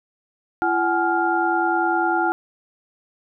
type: tone cluster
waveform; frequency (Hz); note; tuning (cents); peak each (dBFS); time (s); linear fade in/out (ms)
sine; 339.5 / 752 / 842 / 1400; F4 / F#5 / G#5 / F6; -49 / +28 / +24 / +4; -23; 0.62-2.32; 0
effects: none